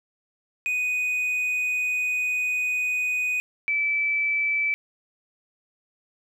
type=tone pair in turn; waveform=triangle / sine; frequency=2489 / 2313 Hz; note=D#7 / D7; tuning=0 / -27 cents; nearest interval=minor second; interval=127 cents; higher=first; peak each=-21 dBFS; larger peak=neither; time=0.66-3.4 / 3.68-4.74 s; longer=first; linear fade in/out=0 ms; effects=none